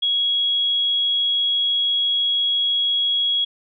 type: tone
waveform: sine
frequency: 3322 Hz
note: G#7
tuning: in tune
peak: -17 dBFS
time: 0.02-3.45 s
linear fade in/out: 10 ms
effects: none